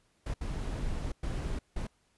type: noise bursts at uneven times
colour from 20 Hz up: brown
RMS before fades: -34 dBFS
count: 4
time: 0.26-0.34 / 0.41-1.12 / 1.23-1.59 / 1.76-1.87 s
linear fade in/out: 5 ms
effects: pink hiss -71 dBFS RMS until 2.17 s + resampled to 24000 Hz